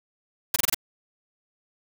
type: noise bursts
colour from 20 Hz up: white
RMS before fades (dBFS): -21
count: 5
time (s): 0.54-0.745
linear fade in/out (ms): 5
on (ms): 21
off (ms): 25
effects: none